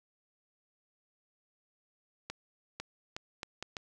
accelerating click train, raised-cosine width 0.2 ms, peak -21 dBFS, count 6, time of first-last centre 2.3-3.768 s, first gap 500 ms, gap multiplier 0.73, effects none

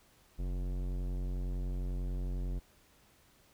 sine tone with tanh clipping, 45.52 Hz, F#1, 28 cents flat, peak -35 dBFS, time 0.38-2.6 s, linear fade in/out 20 ms, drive 18 dB, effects pink hiss -65 dBFS RMS until 3.53 s

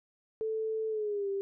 sine tone with pitch glide, 440 to 394.3 Hz, A4 to G4, 0 to +10 cents, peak -30 dBFS, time 0.41-1.41 s, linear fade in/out 0 ms, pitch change -190 cents, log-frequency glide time 0.89-1.29 s, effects none

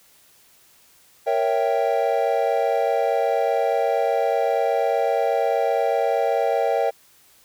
triangle chord, A# diminished seventh, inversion none, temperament equal, 466.2 / 554.4 / 659.3 / 784 Hz, A#4 / C#5 / E5 / G5, 0 / 0 / 0 / 0 cents, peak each -22 dBFS, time 1.26-6.91 s, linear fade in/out 20 ms, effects white hiss -55 dBFS RMS until 7.44 s

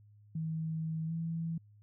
sine tone with pitch glide, 160 to 164.69 Hz, D#3 to E3, +49 to -1 cents, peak -33 dBFS, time 0.35-1.58 s, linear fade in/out 5 ms, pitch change +50 cents, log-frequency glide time 1.07-1.12 s, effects added 104 Hz sine -57 dBFS peak until 1.82 s

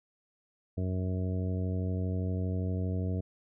harmonic tone, 92.5 Hz, F#2, in tune, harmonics 1 / 2 / 3 / 4 / 5 / 6 / 7, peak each -30 / -36 / -40 / -45 / -43 / -51 / -46 dBFS, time 0.77-3.21 s, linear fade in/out 10 ms, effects none

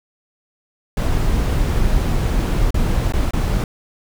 brown noise with dropouts, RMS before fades -17 dBFS, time 0.97-3.64 s, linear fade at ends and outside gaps 2 ms, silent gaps 2.706-2.743 / 3.123-3.136 / 3.309-3.334 s, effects none

